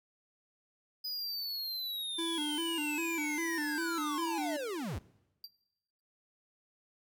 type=linear sweep; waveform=square; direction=down; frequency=4996 to 55 Hz; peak=-36 dBFS; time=1.04-4.99 s; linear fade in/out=10 ms
type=tone with vibrato; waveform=square; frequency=314.8 Hz; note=D#4; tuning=20 cents sharp; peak=-35 dBFS; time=2.18-4.57 s; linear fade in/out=10 ms; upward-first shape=square; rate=2.5 Hz; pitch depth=97 cents each way
type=tone with exponential decay; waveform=square; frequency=4722 Hz; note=D8; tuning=9 cents sharp; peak=-39 dBFS; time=5.44-5.51 s; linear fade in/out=2 ms; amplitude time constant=15 ms
effects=noise-tail reverb RT60 1.0 s tail -21 dB re dry